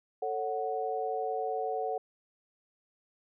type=chord; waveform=sine; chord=F# minor; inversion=first; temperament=just; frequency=444 / 555 / 740 Hz; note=A4 / C#5 / F#5; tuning=+16 / +2 / 0 cents; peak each=-34 / -38 / -33 dBFS; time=0.22-1.98 s; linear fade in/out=5 ms; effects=none